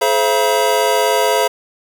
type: tone cluster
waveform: square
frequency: 427.7 / 524 / 676 / 961 Hz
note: A4 / C5 / E5 / B5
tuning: -49 / +2 / +43 / -48 cents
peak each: -19 dBFS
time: 0.01-1.48 s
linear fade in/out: 10 ms
effects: none